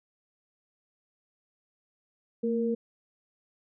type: tone pair together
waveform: sine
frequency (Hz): 227.4 / 466.2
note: A#3 / A#4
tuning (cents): -43 / 0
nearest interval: octave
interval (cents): 1243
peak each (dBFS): -28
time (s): 2.43-2.75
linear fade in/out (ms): 10
effects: none